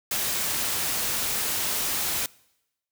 white noise, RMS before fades -27 dBFS, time 0.11-2.26 s, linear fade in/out 2 ms, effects noise-tail reverb RT60 0.9 s tail -24 dB re dry

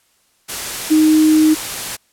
sine tone in noise, 311.1 Hz, D#4, in tune, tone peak -8 dBFS, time 0.9-1.55 s, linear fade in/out 20 ms, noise white, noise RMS -24 dBFS, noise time 0.48-1.97 s, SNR +13 dB, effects white hiss -59 dBFS RMS until 2.12 s + low-pass 12000 Hz 12 dB/octave

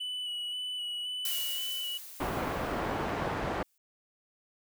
triangle tone with vibrato, 2960 Hz, F#7, in tune, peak -32 dBFS, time 0-1.98 s, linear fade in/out 10 ms, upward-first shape square, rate 1.9 Hz, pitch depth 16 cents each way
blue noise with exponential decay, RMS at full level -33 dBFS, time 1.25-3.78 s, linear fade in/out 1 ms, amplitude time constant 550 ms
white low-pass noise, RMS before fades -33 dBFS, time 2.2-3.63 s, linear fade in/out 5 ms, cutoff 1000 Hz, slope 12 dB/octave
effects none

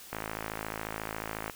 click train, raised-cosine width 0.5 ms, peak -19 dBFS, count 75, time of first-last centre 0.13-1.498 s, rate 54.1 Hz, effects white hiss -49 dBFS RMS until 1.55 s

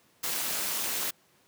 white noise with amplitude modulation, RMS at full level -28 dBFS, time 0.23-1.11 s, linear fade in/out 10 ms, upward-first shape sine, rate 223 Hz, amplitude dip 70%, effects pink hiss -64 dBFS RMS until 1.47 s + high-pass 150 Hz 12 dB/octave

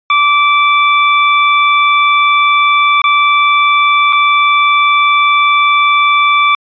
25% pulse tone with dropouts, 1165 Hz, D6, 14 cents flat, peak -3 dBFS, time 0.1-6.55 s, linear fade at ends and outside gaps 2 ms, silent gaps 3.018-3.04 / 4.126-4.13 s, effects resampled to 11025 Hz

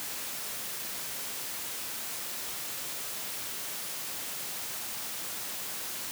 white noise, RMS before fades -37 dBFS, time 0-6.11 s, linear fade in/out 0 ms, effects high-pass 100 Hz 12 dB/octave

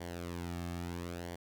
sawtooth tone with flanger, 86.7 Hz, F2, 12 cents flat, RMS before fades -41 dBFS, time 0-1.36 s, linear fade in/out 10 ms, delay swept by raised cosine 0.77 to 2.07 ms, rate 0.75 Hz, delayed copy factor -0.65, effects none

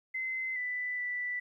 sine tone with pitch steps, 2056 / 1988 / 1974 Hz, C7 / B6 / B6, -31 / +11 / -1 cents, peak -32 dBFS, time 0.14-1.4 s, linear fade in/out 10 ms, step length 420 ms, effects 12-bit

